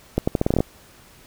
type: accelerating click train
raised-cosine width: 2 ms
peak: -5 dBFS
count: 10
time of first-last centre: 0.18-0.605 s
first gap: 95 ms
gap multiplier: 0.81
effects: pink hiss -50 dBFS RMS until 1.26 s